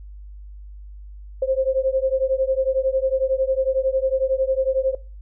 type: beating tone pair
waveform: sine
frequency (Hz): 523.3 / 534.3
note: C5 / C5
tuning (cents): 0 / +36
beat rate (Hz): 11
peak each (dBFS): -21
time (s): 1.42-4.95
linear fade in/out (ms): 5
effects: noise-tail reverb RT60 0.3 s tail -19 dB re dry + added 50 Hz sine -36 dBFS peak until 5.21 s